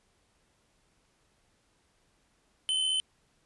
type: tone with amplitude modulation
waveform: square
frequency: 3054 Hz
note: G7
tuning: 46 cents flat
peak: -25 dBFS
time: 2.69-3 s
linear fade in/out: 0 ms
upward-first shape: sine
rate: 75.4 Hz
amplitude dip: 40%
effects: pink hiss -70 dBFS RMS until 3.45 s + resampled to 24000 Hz